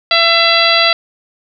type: harmonic tone with a mistuned harmonic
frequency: 672 Hz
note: E5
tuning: 33 cents sharp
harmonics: 1 / 2 / 3 / 4 / 5 / 6 / 7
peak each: -16 / -16 / -16 / -16 / -16 / -16 / -16 dBFS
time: 0.11-0.93 s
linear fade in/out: 2 ms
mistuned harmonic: 6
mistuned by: -20 cents
effects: none

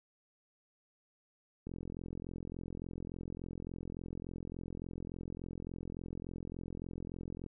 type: click train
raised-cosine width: 3 ms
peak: -30 dBFS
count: 253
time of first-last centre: 1.67-7.463 s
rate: 43.5 Hz
effects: none

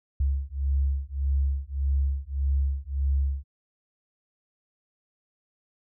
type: beating tone pair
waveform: sine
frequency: 68 / 69.7 Hz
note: C#2 / C#2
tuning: -33 / +10 cents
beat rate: 1.7 Hz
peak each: -26 dBFS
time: 0.2-3.44 s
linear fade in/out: 5 ms
effects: none

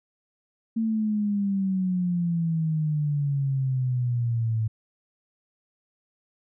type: exponential sweep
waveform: sine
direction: down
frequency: 226.8 to 109.4 Hz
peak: -22 dBFS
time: 0.76-4.68 s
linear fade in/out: 10 ms
effects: none

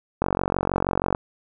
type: click train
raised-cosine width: 1 ms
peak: -7 dBFS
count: 44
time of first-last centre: 0.22-1.149 s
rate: 46.3 Hz
effects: none

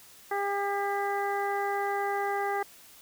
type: harmonic tone with a mistuned harmonic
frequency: 401.7 Hz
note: G4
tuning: 42 cents sharp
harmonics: 1 / 2 / 3 / 4 / 5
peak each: -32 / -30 / -37 / -38 / -38 dBFS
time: 0.31-2.63 s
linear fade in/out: 5 ms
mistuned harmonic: 5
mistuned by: -20 cents
effects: white hiss -53 dBFS RMS until 3.01 s

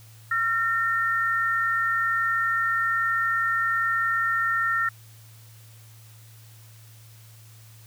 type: tone pair together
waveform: sine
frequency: 1366.2 / 1825 Hz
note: F6 / A#6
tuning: -38 / -37 cents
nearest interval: perfect fourth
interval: 501 cents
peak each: -24 dBFS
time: 0.31-4.89 s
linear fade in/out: 5 ms
effects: added 111 Hz sine -47 dBFS peak until 7.86 s + white hiss -54 dBFS RMS until 7.86 s

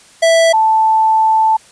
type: tone pair in turn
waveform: square / sine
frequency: 659.3 / 880.1 Hz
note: E5 / A5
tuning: 0 / 0 cents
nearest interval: perfect fourth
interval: 500 cents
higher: second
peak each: -8 dBFS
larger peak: neither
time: 0.22-0.53 / 0.53-1.57 s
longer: second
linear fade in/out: 10 ms
effects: white hiss -44 dBFS RMS until 1.71 s + resampled to 22050 Hz

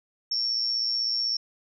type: tone with amplitude modulation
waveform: sine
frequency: 5460 Hz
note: F8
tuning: 40 cents flat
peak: -21 dBFS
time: 0.31-1.37 s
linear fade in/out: 5 ms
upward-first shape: sine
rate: 116 Hz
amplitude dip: 65%
effects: none

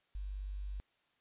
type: tone with quantisation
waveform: sine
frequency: 49 Hz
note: G1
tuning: in tune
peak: -38 dBFS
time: 0.15-0.8 s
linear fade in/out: 0 ms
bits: 11
effects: white hiss -75 dBFS RMS until 1.2 s + resampled to 8000 Hz

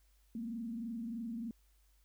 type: tone with frequency modulation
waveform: sine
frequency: 230 Hz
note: A#3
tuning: 23 cents flat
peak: -38 dBFS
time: 0.35-1.51 s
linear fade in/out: 2 ms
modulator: 23.2 Hz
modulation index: 0.66
effects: added 50 Hz sine -66 dBFS peak until 2.04 s + white hiss -75 dBFS RMS until 2.04 s

